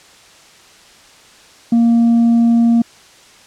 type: tone with tanh clipping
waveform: sine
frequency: 233.1 Hz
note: A#3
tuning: in tune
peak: -9 dBFS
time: 1.72-2.82 s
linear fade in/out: 5 ms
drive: 2 dB
effects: white hiss -44 dBFS RMS until 3.46 s + low-pass 7000 Hz 12 dB/octave